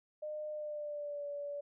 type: tone with pitch glide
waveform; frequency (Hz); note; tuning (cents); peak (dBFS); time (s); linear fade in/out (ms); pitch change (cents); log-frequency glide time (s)
sine; 607 to 575.6; D#5 to D5; -43 to -35; -38; 0.22-1.61; 10; -92; 0.51-1.26
effects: none